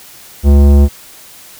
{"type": "tone with tanh clipping", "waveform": "sine", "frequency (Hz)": 70.9, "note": "C#2", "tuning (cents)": 40, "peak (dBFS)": -5, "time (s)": [0.43, 0.89], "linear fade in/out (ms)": 50, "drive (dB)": 16, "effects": ["white hiss -37 dBFS RMS until 1.59 s"]}